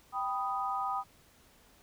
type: chord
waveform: sine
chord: G augmented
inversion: none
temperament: equal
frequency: 784 / 987.8 / 1244.5 Hz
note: G5 / B5 / D#6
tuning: 0 / 0 / 0 cents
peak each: -35 / -37 / -34 dBFS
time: 0.12-1.04 s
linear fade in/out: 50 ms
effects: pink hiss -62 dBFS RMS until 1.82 s